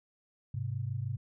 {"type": "tone pair together", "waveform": "sine", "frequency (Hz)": [103.54, 130], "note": ["G#2", "C3"], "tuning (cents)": [-5, -11], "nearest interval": "major third", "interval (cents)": 394, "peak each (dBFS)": [-35, -35], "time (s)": [0.54, 1.17], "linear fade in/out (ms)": 5, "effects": []}